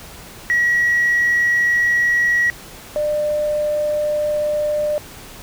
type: tone pair in turn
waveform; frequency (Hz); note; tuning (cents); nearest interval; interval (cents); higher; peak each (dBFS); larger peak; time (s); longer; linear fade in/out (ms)
sine; 1917 / 598.8; A#6 / D5; +48 / +33; octave + minor sixth; 2015; first; -12 / -16; first; 0.5-2.5 / 2.96-4.98; second; 0
effects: tanh soft clip ceiling -10 dBFS + pink hiss -38 dBFS RMS until 5.42 s